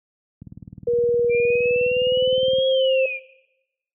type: click train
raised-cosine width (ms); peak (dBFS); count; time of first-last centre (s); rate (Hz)
5; -23; 43; 0.42-2.585; 19.4
type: tone with pitch glide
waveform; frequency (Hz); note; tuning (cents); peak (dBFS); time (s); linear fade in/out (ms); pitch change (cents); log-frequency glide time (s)
sine; 477.3 to 526.5; A#4 to C5; +41 to +11; -17; 0.87-3.06; 5; +170; 1.42-2.59
type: exponential two-way sweep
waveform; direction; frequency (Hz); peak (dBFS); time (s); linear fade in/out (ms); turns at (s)
sine; up then down; 2349 to 3322 to 2349; -25; 1.29-3.2; 50; 2.68
effects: noise-tail reverb RT60 0.9 s tail -18 dB re dry + high-pass 100 Hz 12 dB/octave